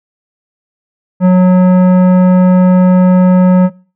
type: tone with tanh clipping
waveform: triangle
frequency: 183 Hz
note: F#3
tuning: 19 cents flat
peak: -5 dBFS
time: 1.2-3.7 s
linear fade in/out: 50 ms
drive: 17 dB
effects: noise-tail reverb RT60 0.4 s tail -23 dB re dry